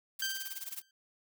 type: noise with tremolo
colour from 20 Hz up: blue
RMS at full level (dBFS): -39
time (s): 0.19-0.82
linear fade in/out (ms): 5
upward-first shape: sine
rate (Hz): 19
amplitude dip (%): 90
type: tone with exponential decay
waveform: 15% pulse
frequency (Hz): 1568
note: G6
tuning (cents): 0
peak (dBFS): -24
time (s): 0.22-0.91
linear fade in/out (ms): 2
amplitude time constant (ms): 150
effects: none